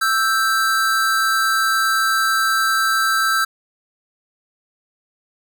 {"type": "tone pair together", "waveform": "square", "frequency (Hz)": [1318.5, 1568], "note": ["E6", "G6"], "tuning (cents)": [0, 0], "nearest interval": "minor third", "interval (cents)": 300, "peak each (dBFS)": -19, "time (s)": [0.01, 3.45], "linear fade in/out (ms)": 10, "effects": []}